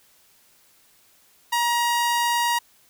sawtooth tone, 949 Hz, A#5, 31 cents sharp, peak -16 dBFS, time 1.52-2.59 s, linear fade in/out 10 ms, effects white hiss -58 dBFS RMS until 2.89 s

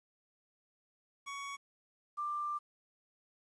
25% pulse / sine tone pair in turn, 1119 / 1185.5 Hz, C#6 / D6, +16 / +16 cents, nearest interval minor second, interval 100 cents, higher second, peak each -37 / -34 dBFS, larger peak second, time 1.26-1.57 / 2.17-2.59 s, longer second, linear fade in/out 20 ms, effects resampled to 22050 Hz + 11-bit

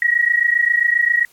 sine tone pair together, 1891.5 / 1919 Hz, A#6 / A#6, +25 / +50 cents, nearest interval unison, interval 25 cents, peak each -16 dBFS, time 0.02-1.25 s, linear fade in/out 2 ms, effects white hiss -53 dBFS RMS until 1.32 s + AAC 64 kbps

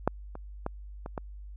clicks, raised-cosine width 1 ms, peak -9 / -26 / -17 / -24 / -19 dBFS, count 5, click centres 0.076 / 0.354 / 0.664 / 1.061 / 1.178 s, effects added 50 Hz sine -41 dBFS peak until 1.56 s

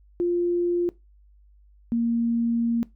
sine tone pair in turn, 349.2 / 233.1 Hz, F4 / A#3, 0 / 0 cents, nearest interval perfect fifth, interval 700 cents, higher first, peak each -20 dBFS, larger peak neither, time 0.2-0.89 / 1.92-2.83 s, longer second, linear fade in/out 0 ms, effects noise-tail reverb RT60 0.2 s tail -20 dB re dry + added 50 Hz sine -52 dBFS peak until 2.95 s

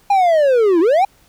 triangle linear two-way sweep, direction down then up, 818 to 316.1 to 818 Hz, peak -8 dBFS, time 0.1-1.05 s, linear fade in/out 5 ms, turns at 0.8 s, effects pink hiss -53 dBFS RMS until 1.28 s

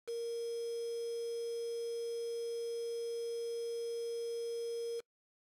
sine tone with quantisation, 466.2 Hz, A#4, in tune, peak -36 dBFS, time 0.07-5.01 s, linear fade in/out 20 ms, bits 8, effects noise-tail reverb RT60 0.1 s tail -26 dB re dry + low-pass 11000 Hz 12 dB/octave

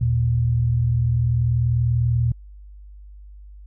sine tone pair together, 78.13 / 118.5 Hz, D#2 / A#2, +8 / +29 cents, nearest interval perfect fifth, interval 721 cents, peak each -24 / -17 dBFS, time 0.01-2.32 s, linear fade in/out 5 ms, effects added 50 Hz sine -39 dBFS peak until 3.66 s

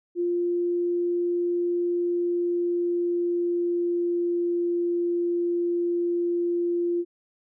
sine tone with pitch glide, 349.2 to 346.6 Hz, F4 to F4, 0 to -13 cents, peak -22 dBFS, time 0.15-7.05 s, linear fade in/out 50 ms, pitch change -13 cents, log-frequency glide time 1.88-4.71 s, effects none

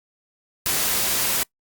white noise, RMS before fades -22 dBFS, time 0.66-1.43 s, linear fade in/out 0 ms, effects noise-tail reverb RT60 0.1 s tail -24 dB re dry + Opus 48 kbps

